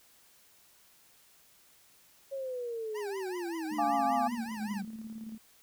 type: exponential sweep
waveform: sine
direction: down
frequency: 554.4 to 193.1 Hz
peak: -34 dBFS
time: 2.31-4.85 s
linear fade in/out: 20 ms
type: tone with vibrato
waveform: 25% pulse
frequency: 880 Hz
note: A5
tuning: in tune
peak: -38 dBFS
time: 2.94-4.82 s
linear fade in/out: 20 ms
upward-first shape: triangle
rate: 5.2 Hz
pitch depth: 280 cents each way
type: tone with tremolo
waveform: sine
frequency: 221.2 Hz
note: A3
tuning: 9 cents sharp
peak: -38 dBFS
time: 3.71-5.38 s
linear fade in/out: 10 ms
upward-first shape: square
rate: 18 Hz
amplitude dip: 45%
type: chord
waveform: sine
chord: D diminished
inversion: first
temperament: equal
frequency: 698.5 / 830.6 / 1174.7 Hz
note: F5 / Ab5 / D6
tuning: 0 / 0 / 0 cents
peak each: -31 / -29 / -34 dBFS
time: 3.78-4.28 s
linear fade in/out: 10 ms
effects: white hiss -62 dBFS RMS until 5.62 s